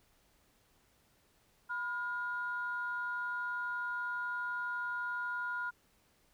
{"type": "tone pair together", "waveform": "sine", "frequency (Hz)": [990.1, 1422], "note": ["B5", "F6"], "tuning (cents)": [4, 31], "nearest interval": "tritone", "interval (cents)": 627, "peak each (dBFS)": [-40, -35], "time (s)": [1.69, 5.71], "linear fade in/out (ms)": 20, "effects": ["tanh soft clip ceiling -27 dBFS", "pink hiss -70 dBFS RMS until 6.33 s"]}